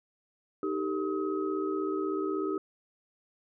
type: tone cluster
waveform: sine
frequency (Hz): 308.8 / 389.2 / 445.6 / 1270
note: D#4 / G4 / A4 / D#6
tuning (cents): -13 / -12 / +22 / +35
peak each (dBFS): -33 / -31 / -40 / -38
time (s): 0.63-2.58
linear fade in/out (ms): 2
effects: none